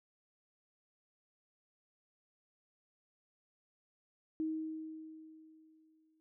sine tone with exponential decay, 316 Hz, D#4, 27 cents sharp, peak -32 dBFS, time 4.4-6.2 s, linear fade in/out 0 ms, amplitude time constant 390 ms, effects none

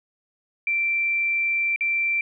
sine tone with dropouts, 2349 Hz, D7, in tune, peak -20 dBFS, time 0.67-2.21 s, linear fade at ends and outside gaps 2 ms, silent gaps 1.761-1.808 s, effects none

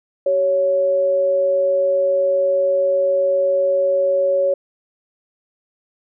sine tone pair together, 384.5 / 556.6 Hz, G4 / C#5, -33 / +7 cents, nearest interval tritone, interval 640 cents, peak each -26 / -14 dBFS, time 0.26-4.54 s, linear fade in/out 5 ms, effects none

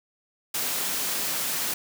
white high-pass noise, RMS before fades -28 dBFS, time 0.54-1.74 s, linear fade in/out 5 ms, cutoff 130 Hz, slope 24 dB/octave, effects none

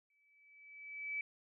sine tone with exponential growth, 2300 Hz, D7, 37 cents flat, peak -35 dBFS, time 0.1-1.21 s, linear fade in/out 2 ms, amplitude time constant 240 ms, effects none

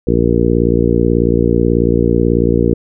harmonic tone, 58.27 Hz, A#1, in tune, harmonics 1 / 2 / 3 / 4 / 5 / 6 / 7 / 8, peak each -18 / -18 / -18 / -18 / -18 / -18 / -18 / -18 dBFS, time 0.07-2.74 s, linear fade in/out 5 ms, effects none

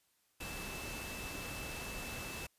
sine tone in noise, 2638 Hz, E7, 1 cent sharp, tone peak -47 dBFS, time 0.4-2.47 s, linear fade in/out 10 ms, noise pink, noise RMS -44 dBFS, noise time 0.4-2.47 s, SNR -6 dB, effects white hiss -75 dBFS RMS until 2.58 s + resampled to 32000 Hz

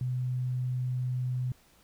sine tone, 126.3 Hz, B2, 39 cents sharp, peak -28 dBFS, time 0.01-1.52 s, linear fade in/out 2 ms, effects pink hiss -62 dBFS RMS until 1.83 s

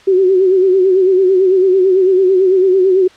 sine tone with vibrato, 375.9 Hz, F#4, 27 cents sharp, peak -7 dBFS, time 0.07-3.08 s, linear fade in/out 10 ms, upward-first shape sine, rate 9 Hz, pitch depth 65 cents each way, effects white hiss -43 dBFS RMS until 3.16 s + low-pass 4000 Hz 12 dB/octave

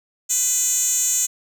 10% pulse tone with high-pass filter, 501 Hz, B4, 25 cents sharp, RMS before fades -20 dBFS, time 0.29-1.27 s, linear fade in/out 20 ms, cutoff 6700 Hz, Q 4.2, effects none

